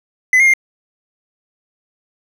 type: tone with pitch steps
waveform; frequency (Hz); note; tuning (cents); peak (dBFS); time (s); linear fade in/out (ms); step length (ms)
triangle; 2018 / 2134 / 2112; B6 / C7 / C7; +37 / +34 / +16; -6; 0.33-0.537; 2; 69
effects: none